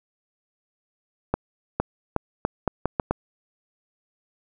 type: accelerating click train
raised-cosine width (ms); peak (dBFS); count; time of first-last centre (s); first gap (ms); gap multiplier
1; -7; 8; 1.34-3.11; 460; 0.79
effects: none